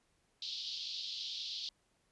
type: band-pass noise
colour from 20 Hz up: white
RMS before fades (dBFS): -42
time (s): 0.42-1.69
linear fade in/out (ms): 2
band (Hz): 3200 to 4800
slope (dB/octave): 48
effects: pink hiss -75 dBFS RMS until 2.11 s + resampled to 24000 Hz